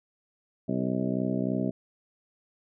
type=harmonic tone with a mistuned harmonic; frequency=63.2 Hz; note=B1; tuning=41 cents sharp; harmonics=2 / 3 / 4 / 5 / 6 / 7 / 8 / 9 / 10; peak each=-35 / -30 / -30 / -36 / -36 / -44 / -44 / -40 / -37 dBFS; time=0.68-1.71 s; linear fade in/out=10 ms; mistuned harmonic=7; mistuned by=+15 cents; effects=none